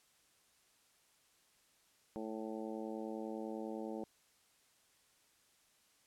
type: harmonic tone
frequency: 110 Hz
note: A2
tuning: in tune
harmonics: 2 / 3 / 4 / 5 / 6 / 7 / 8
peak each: -45 / -45 / -47 / -48 / -56 / -52 / -56 dBFS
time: 2.16-4.04 s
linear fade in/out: 0 ms
effects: white hiss -71 dBFS RMS until 6.06 s + low-pass 11000 Hz 12 dB/octave